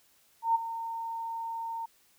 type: tone with ADSR envelope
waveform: sine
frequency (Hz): 914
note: A#5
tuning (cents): -34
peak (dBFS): -20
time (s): 0.42-1.86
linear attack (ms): 130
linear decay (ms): 17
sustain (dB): -13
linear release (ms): 10
effects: white hiss -65 dBFS RMS until 2.18 s